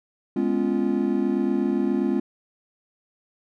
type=chord; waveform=triangle; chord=C# dominant seventh; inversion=second; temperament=just; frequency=207.9 / 249.5 / 277.2 / 346.5 Hz; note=G#3 / B3 / C#4 / E#4; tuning=+2 / +18 / 0 / -14 cents; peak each=-24 dBFS; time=0.36-2.2 s; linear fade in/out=5 ms; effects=none